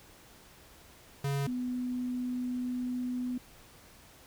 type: tone pair in turn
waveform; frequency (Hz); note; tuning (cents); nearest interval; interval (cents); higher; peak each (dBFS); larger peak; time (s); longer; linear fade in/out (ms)
square / sine; 139.8 / 249.1; C#3 / B3; +15 / +15; minor seventh; 1000; second; -30 / -31; first; 1.24-1.47 / 1.47-3.38; second; 5
effects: pink hiss -56 dBFS RMS until 4.26 s